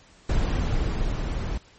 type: noise with level ramp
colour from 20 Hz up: brown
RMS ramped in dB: -22 to -28 dBFS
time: 0.29-1.58 s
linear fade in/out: 5 ms
effects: pink hiss -54 dBFS RMS until 1.78 s + MP3 32 kbps